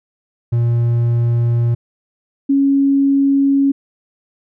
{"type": "tone pair in turn", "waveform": ["triangle", "sine"], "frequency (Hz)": [118.2, 276.5], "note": ["A#2", "C#4"], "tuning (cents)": [24, -4], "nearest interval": "octave + minor third", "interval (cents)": 1472, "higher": "second", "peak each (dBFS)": -10, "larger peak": "neither", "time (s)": [[0.52, 1.75], [2.49, 3.72]], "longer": "neither", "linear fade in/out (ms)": 10, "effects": []}